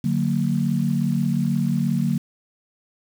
sine chord, D augmented, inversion none, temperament just, 146.83 / 183.54 / 229.4 Hz, D3 / F#3 / A#3, 0 / -14 / -28 cents, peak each -23 dBFS, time 0.04-2.18 s, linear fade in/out 5 ms, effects 7-bit

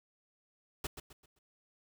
pink noise with echo, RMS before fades -37 dBFS, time 0.84-0.87 s, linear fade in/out 5 ms, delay 130 ms, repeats 4, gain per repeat -9 dB, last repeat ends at 1.39 s, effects none

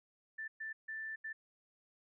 sine tone bursts at uneven times, 1768 Hz, A6, 8 cents sharp, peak -40 dBFS, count 4, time 0.38-0.48 / 0.6-0.73 / 0.88-1.16 / 1.24-1.33 s, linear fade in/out 10 ms, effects none

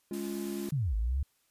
triangle chord, Db major, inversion second, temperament just, 207.9 / 277.2 / 346.5 Hz, Ab3 / Db4 / F4, +2 / 0 / -14 cents, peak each -35 / -39 / -35 dBFS, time 0.11-0.69 s, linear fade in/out 2 ms
white noise, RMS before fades -47 dBFS, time 0.13-0.71 s, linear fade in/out 5 ms
sine linear two-way sweep, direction down then up, 155.8 to 50.8 to 72.4 Hz, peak -27 dBFS, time 0.72-1.23 s, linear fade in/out 5 ms, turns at 0.95 s
effects white hiss -72 dBFS RMS until 1.5 s + resampled to 32000 Hz

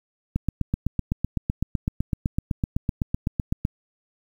click train, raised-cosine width 5 ms, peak -10 dBFS, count 27, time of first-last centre 0.36-3.651 s, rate 7.9 Hz, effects 8-bit

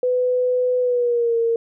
sine tone with pitch glide, 500 to 461.2 Hz, B4 to A#4, +21 to -19 cents, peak -16 dBFS, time 0.03-1.56 s, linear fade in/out 2 ms, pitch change -140 cents, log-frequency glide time 0.8-1.37 s, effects none

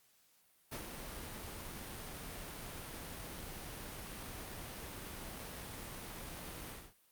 pink noise with ADSR envelope, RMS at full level -42 dBFS, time 0.71-6.94 s, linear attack 19 ms, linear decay 92 ms, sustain -4 dB, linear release 240 ms, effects white hiss -70 dBFS RMS until 7.11 s + Opus 48 kbps

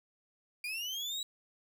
35% pulse linear sweep, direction up, 2377 to 3912 Hz, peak -34 dBFS, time 0.64-1.23 s, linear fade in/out 2 ms, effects none

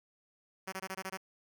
5% pulse tone bursts, 190 Hz, F#3, 46 cents sharp, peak -26 dBFS, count 7, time 0.67-1.174 s, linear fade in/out 10 ms, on 54 ms, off 21 ms, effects none

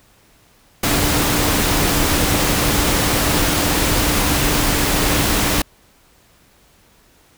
sine tone in noise, 293.7 Hz, D4, in tune, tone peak -25 dBFS, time 0.83-5.62 s, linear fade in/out 5 ms, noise pink, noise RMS -17 dBFS, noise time 0.83-5.62 s, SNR -11 dB, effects pink hiss -53 dBFS RMS until 7.37 s

